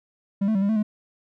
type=tone with pitch steps; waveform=triangle; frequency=197.6 / 219.5 / 193.4 / 200.1 / 220.5 / 211.6 Hz; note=G3 / A3 / G3 / G3 / A3 / G#3; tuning=+14 / -4 / -23 / +36 / +4 / +33 cents; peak=-17 dBFS; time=0.41-0.83 s; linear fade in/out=10 ms; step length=70 ms; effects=none